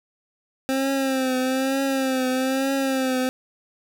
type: tone with vibrato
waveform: 25% pulse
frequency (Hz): 264.2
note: C4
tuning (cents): +17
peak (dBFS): -17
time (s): 0.69-3.29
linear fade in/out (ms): 0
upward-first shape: triangle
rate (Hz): 1.1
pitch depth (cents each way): 61
effects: none